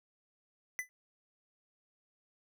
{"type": "tone with exponential decay", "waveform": "square", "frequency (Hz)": 2005, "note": "B6", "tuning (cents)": 26, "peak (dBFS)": -31, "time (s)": [0.79, 0.89], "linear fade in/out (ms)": 0, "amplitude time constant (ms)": 20, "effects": []}